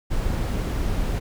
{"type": "noise", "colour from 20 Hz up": "brown", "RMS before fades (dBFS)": -24, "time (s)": [0.1, 1.2], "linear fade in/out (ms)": 20, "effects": []}